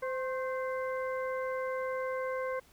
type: harmonic tone with a mistuned harmonic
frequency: 517 Hz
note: C5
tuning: 21 cents flat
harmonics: 1 / 2 / 3 / 4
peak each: -33 / -39 / -43 / -45 dBFS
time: 0.02-2.6 s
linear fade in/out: 10 ms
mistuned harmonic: 2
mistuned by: +51 cents
effects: pink hiss -62 dBFS RMS until 2.72 s